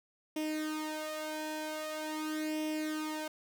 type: tone with flanger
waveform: sawtooth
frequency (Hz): 309.1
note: D#4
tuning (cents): -11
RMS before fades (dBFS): -37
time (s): 0.36-3.28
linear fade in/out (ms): 5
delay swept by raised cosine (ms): 0.35 to 2.05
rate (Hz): 0.44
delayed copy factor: +0.75
effects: none